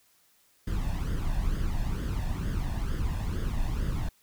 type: noise with flanger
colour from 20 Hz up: brown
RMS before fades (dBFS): -29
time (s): 0.67-4.09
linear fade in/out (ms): 5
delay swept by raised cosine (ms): 0.6 to 1.16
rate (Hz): 2.2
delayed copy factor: +0.65
effects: white hiss -65 dBFS RMS until 4.22 s